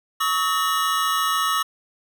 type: tone cluster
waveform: square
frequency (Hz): 1119 / 1285 / 1827 / 2909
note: C#6 / E6 / A#6 / F#7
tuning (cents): +16 / -45 / -35 / -30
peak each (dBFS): -25 / -23 / -31 / -30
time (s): 0.2-1.63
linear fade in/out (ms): 10
effects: none